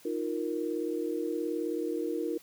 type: chord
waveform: sine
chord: Eb suspended second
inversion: none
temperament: just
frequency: 311.1 / 350 / 466.7 Hz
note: Eb4 / F4 / Bb4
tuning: 0 / +4 / +2 cents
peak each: -34 dBFS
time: 0.05-2.38 s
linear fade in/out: 5 ms
effects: white hiss -57 dBFS RMS until 2.42 s